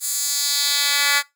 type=tone with high-pass filter sweep; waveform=10% pulse; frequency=285.8 Hz; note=D4; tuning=47 cents flat; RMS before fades=-20 dBFS; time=0-1.23 s; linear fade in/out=50 ms; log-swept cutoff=8600 to 1900 Hz; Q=1.4; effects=noise-tail reverb RT60 0.2 s tail -21 dB re dry